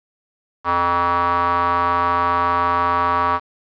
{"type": "tone with band-pass filter", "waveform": "square", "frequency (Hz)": 87.31, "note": "F2", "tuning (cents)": 0, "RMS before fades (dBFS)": -18, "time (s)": [0.64, 3.4], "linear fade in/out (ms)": 50, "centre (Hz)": 1100, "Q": 5.4, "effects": ["resampled to 11025 Hz", "8-bit"]}